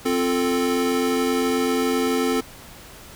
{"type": "chord", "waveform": "square", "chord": "F major", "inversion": "second", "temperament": "equal", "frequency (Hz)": [261.6, 349.2, 440], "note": ["C4", "F4", "A4"], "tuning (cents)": [0, 0, 0], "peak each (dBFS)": [-23, -28, -24], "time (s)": [0.05, 2.41], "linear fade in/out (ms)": 10, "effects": ["pink hiss -43 dBFS RMS until 3.15 s"]}